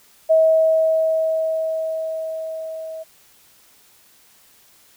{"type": "tone with level ramp", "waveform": "sine", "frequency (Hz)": 641, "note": "E5", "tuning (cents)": -49, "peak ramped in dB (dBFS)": [-10, -29], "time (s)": [0.29, 3.04], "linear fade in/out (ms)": 20, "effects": ["white hiss -53 dBFS RMS until 4.96 s"]}